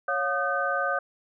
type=tone cluster; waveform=sine; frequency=555 / 711 / 1227 / 1533 Hz; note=C#5 / F5 / D#6 / G6; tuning=+2 / +31 / -25 / -39 cents; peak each=-30 / -31 / -29 / -28 dBFS; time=0.08-0.99 s; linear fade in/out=5 ms; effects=none